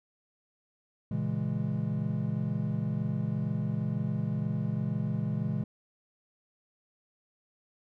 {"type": "chord", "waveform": "triangle", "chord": "A# half-diminished seventh", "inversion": "none", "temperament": "equal", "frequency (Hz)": [116.54, 138.59, 164.81, 207.7], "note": ["A#2", "C#3", "E3", "G#3"], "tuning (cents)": [0, 0, 0, 0], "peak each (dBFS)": -32, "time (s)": [1.11, 5.64], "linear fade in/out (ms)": 5, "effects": []}